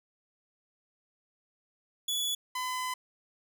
sawtooth tone pair in turn, 3415 / 1012.4 Hz, G#7 / B5, +48 / +43 cents, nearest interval octave + major sixth, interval 2105 cents, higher first, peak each -26 / -28 dBFS, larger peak first, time 2.08-2.35 / 2.55-2.94 s, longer second, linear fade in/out 5 ms, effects none

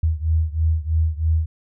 sine beating tone pair, 78.9 / 82 Hz, D#2 / E2, +25 / -9 cents, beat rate 3.1 Hz, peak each -19 / -21 dBFS, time 0.03-1.46 s, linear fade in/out 5 ms, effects none

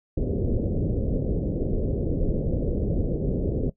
pink low-pass noise, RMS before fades -25 dBFS, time 0.17-3.7 s, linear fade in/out 5 ms, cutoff 540 Hz, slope 48 dB/octave, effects noise-tail reverb RT60 0.1 s tail -18 dB re dry

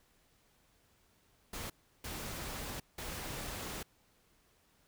pink noise bursts at uneven times, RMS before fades -42 dBFS, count 3, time 1.53-1.7 / 2.04-2.8 / 2.98-3.83 s, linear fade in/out 5 ms, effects pink hiss -70 dBFS RMS until 4.87 s

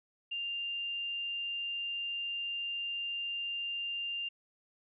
sine tone, 2794 Hz, F7, in tune, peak -34 dBFS, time 0.31-4.29 s, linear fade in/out 10 ms, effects none

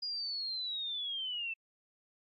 sine linear sweep, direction down, 4905 to 2637 Hz, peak -35 dBFS, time 0.02-1.54 s, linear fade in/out 10 ms, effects AAC 32 kbps

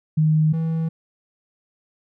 sine / triangle tone pair in turn, 155.56 / 162.24 Hz, D#3 / E3, 0 / -27 cents, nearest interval minor second, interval 73 cents, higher second, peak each -14 / -18 dBFS, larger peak first, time 0.17-0.53 / 0.53-0.89 s, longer neither, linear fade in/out 10 ms, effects none

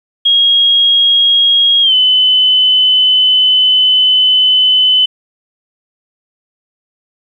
sine tone with pitch glide, 3278 to 3023 Hz, G#7 to F#7, -23 to +36 cents, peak -6 dBFS, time 0.25-5.06 s, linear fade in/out 10 ms, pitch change -141 cents, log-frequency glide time 1.82-1.94 s, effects 8-bit

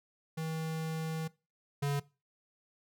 square tone pair in turn, 160 / 142.29 Hz, D#3 / C#3, +49 / +46 cents, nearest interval major second, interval 203 cents, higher first, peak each -35 / -30 dBFS, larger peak second, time 0.37-1.28 / 1.82-2 s, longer first, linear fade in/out 10 ms, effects noise-tail reverb RT60 0.3 s tail -21 dB re dry

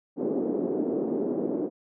white band-pass noise, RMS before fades -28 dBFS, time 0.16-1.7 s, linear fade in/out 50 ms, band 230 to 420 Hz, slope 24 dB/octave, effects none

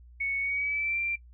sine tone with pitch glide, 2217 to 2362 Hz, C#7 to D7, 0 to +9 cents, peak -27 dBFS, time 0.2-1.16 s, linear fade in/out 10 ms, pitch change +109 cents, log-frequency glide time 0.4-0.99 s, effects noise-tail reverb RT60 0.1 s tail -21 dB re dry + added 60 Hz sine -49 dBFS peak until 1.33 s

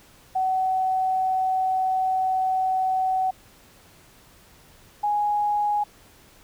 sine tone pair in turn, 753 / 829.9 Hz, F#5 / G#5, +30 / -1 cents, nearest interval major second, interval 169 cents, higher second, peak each -20 dBFS, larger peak neither, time 0.35-3.31 / 5.03-5.84 s, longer first, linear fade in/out 10 ms, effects pink hiss -53 dBFS RMS until 6.43 s

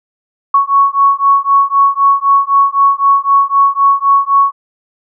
sine beating tone pair, 1108.7 / 1112.6 Hz, C#6 / C#6, 0 / +6 cents, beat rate 3.9 Hz, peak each -10 dBFS, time 0.54-4.52 s, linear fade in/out 5 ms, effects none

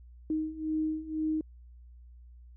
sine beating tone pair, 311.1 / 313.1 Hz, D#4 / D#4, 0 / +11 cents, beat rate 2 Hz, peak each -34 / -31 dBFS, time 0.3-1.41 s, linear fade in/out 2 ms, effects added 60 Hz sine -49 dBFS peak until 2.56 s

